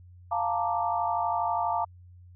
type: chord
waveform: sine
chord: Bb major seventh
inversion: second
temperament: equal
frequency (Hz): 698.5 / 880 / 932.3 / 1174.7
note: F5 / A5 / Bb5 / D6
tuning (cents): 0 / 0 / 0 / 0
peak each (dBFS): -29 / -30 / -31 / -33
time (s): 0.31-1.85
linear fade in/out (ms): 10
effects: added 89 Hz sine -48 dBFS peak until 2.35 s